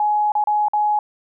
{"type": "tone with dropouts", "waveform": "sine", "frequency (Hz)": 840, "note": "G#5", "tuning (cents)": 19, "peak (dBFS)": -15, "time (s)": [0, 0.99], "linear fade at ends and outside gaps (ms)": 2, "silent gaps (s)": [[0.32, 0.352], [0.44, 0.472], [0.684, 0.734]], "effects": []}